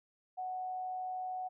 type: tone with amplitude modulation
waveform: sine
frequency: 740 Hz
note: F#5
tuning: in tune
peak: -35 dBFS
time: 0.37-1.49 s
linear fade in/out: 20 ms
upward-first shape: sine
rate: 133 Hz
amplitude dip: 25%
effects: none